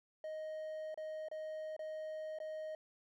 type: tone with dropouts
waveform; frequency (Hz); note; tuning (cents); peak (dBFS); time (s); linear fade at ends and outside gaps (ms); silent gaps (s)
triangle; 624; D#5; +5; -39; 0.24-2.75; 2; 0.944-0.975 / 1.285-1.314 / 1.765-1.792 / 2.387-2.401
effects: none